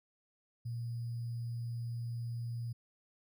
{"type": "tone with sample-and-hold", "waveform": "sine", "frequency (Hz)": 117.8, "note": "A#2", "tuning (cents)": 19, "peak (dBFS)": -36, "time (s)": [0.65, 2.73], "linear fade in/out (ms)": 10, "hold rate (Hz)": 4900, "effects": []}